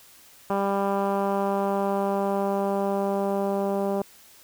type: tone with low-pass filter sweep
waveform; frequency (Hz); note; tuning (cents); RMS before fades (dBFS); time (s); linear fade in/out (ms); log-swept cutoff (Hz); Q
10% pulse; 198; G3; +18; -25; 0.5-4.02; 2; 1100 to 620; 1.1
effects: white hiss -52 dBFS RMS until 4.43 s